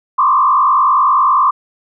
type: tone with frequency modulation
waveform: sine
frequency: 1108.7 Hz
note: C#6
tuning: in tune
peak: -8 dBFS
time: 0.18-1.51 s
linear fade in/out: 10 ms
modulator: 50 Hz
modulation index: 1.9
effects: none